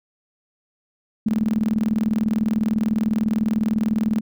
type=tone with tremolo; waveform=sine; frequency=217 Hz; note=A3; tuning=24 cents flat; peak=-15 dBFS; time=1.26-4.21 s; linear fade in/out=5 ms; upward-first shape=square; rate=20 Hz; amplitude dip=75%; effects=none